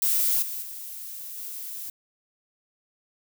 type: noise with level steps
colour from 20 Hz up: violet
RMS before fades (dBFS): -23 / -33 / -38 / -36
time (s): 0.02-1.9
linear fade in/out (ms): 2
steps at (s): 0.42 / 0.62 / 1.37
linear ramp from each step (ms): 5
effects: none